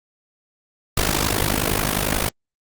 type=noise with amplitude modulation; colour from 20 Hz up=pink; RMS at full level=-17 dBFS; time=0.97-2.29 s; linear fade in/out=5 ms; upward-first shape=sine; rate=51.2 Hz; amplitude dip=85%; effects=Opus 48 kbps